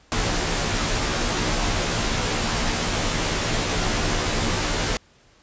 pink noise with comb filter, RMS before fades -23 dBFS, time 0.12-4.97 s, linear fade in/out 0 ms, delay 15 ms, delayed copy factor -0.85, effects pink hiss -56 dBFS RMS until 5.42 s + resampled to 16000 Hz

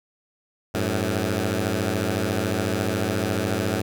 10% pulse beating tone pair, 93.7 / 107.7 Hz, F#2 / A2, +22 / -37 cents, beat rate 14 Hz, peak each -17 dBFS, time 0.74-3.82 s, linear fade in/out 10 ms, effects none

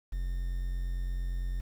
triangle tone with quantisation, 44.42 Hz, F1, 30 cents sharp, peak -28 dBFS, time 0.12-1.61 s, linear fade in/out 10 ms, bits 9, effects none

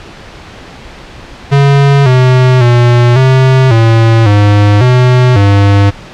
square tone with pitch steps, 140.1 / 127.7 / 120.7 / 131.1 / 113.6 / 102.9 / 125.7 / 100.3 Hz, C#3 / C3 / B2 / C3 / A#2 / G#2 / B2 / G2, +19 / -42 / -39 / +4 / -44 / -16 / +31 / +40 cents, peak -4 dBFS, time 1.51-5.91 s, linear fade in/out 20 ms, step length 550 ms, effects pink hiss -30 dBFS RMS until 6.13 s + low-pass 4000 Hz 12 dB/octave

